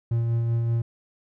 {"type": "tone with tremolo", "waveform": "triangle", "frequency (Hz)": 116.3, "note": "A#2", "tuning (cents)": -4, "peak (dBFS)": -18, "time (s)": [0.11, 0.82], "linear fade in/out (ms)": 5, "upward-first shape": "sine", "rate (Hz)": 5.2, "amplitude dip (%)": 25, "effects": []}